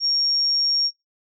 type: tone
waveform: sine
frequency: 5550 Hz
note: F8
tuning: 12 cents flat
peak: -18 dBFS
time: 0-0.91 s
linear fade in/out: 50 ms
effects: noise-tail reverb RT60 0.2 s tail -22 dB re dry